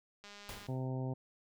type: click train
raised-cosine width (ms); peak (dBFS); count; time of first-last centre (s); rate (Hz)
0.2; -35; 88; 0.24-0.666; 204
type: noise with exponential decay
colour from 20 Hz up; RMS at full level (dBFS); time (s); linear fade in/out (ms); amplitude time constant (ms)
pink; -43; 0.49-0.88; 0; 83
type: harmonic tone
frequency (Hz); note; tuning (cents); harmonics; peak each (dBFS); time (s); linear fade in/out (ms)
130; C3; -11; 1 / 2 / 3 / 4 / 5 / 6 / 7; -36 / -42 / -46 / -48 / -50 / -52 / -53; 0.68-1.14; 10
effects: none